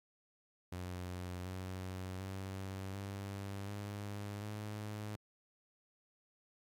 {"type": "tone with pitch steps", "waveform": "sawtooth", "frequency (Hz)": [90.3, 93.11, 96, 98.99, 102.06, 105.24], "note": ["F#2", "F#2", "G2", "G2", "G#2", "G#2"], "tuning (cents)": [-42, 11, -36, 17, -30, 23], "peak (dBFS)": -37, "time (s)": [0.72, 5.16], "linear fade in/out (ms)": 5, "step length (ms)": 740, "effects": ["MP3 96 kbps"]}